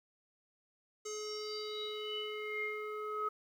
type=tone with low-pass filter sweep; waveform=square; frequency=425.2 Hz; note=G#4; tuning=41 cents sharp; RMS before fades=-40 dBFS; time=1.05-3.29 s; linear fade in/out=10 ms; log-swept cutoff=6800 to 1300 Hz; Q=9.9; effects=11-bit